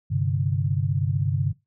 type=chord; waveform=sine; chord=G suspended fourth; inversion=none; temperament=equal; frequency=98 / 130.81 / 146.83 Hz; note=G2 / C3 / D3; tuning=0 / 0 / 0 cents; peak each=-25 / -25 / -25 dBFS; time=0.1-1.53 s; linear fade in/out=20 ms; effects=noise-tail reverb RT60 0.2 s tail -19 dB re dry